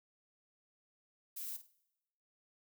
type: noise with echo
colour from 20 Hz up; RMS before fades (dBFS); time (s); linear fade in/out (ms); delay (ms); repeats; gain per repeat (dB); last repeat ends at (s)
violet; -43; 1.36-1.57; 10; 50; 3; -12; 1.72
effects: noise-tail reverb RT60 0.9 s tail -21 dB re dry